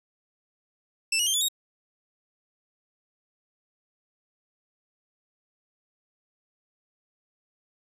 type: tone with pitch steps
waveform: 20% pulse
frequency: 2659 / 2900 / 3162 / 3448 / 3760 Hz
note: E7 / F#7 / G7 / A7 / A#7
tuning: +14 / -35 / +14 / -36 / +14 cents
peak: -17 dBFS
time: 1.12-1.485 s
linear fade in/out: 5 ms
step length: 73 ms
effects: none